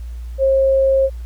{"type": "tone", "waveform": "sine", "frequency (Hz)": 537, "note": "C5", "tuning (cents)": 45, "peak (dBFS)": -11, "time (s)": [0.38, 1.1], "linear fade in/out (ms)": 50, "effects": ["added 59 Hz sine -26 dBFS peak until 1.25 s", "pink hiss -52 dBFS RMS until 1.25 s"]}